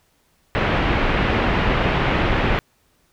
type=low-pass noise; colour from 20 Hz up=pink; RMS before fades=-19 dBFS; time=0.55-2.59 s; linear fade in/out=0 ms; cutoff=2900 Hz; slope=24 dB/octave; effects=pink hiss -62 dBFS RMS until 3.12 s